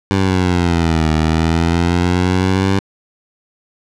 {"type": "exponential two-way sweep", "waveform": "15% pulse", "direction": "down then up", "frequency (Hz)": [98, 77.78, 98], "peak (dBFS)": -6, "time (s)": [0.11, 2.79], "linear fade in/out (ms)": 0, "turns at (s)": 1.12, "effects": ["low-pass 6000 Hz 12 dB/octave"]}